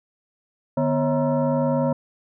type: tone with frequency modulation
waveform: sine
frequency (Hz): 150.4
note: D3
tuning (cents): +42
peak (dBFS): -18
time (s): 0.77-1.93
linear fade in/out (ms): 5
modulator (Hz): 397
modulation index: 1.6
effects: none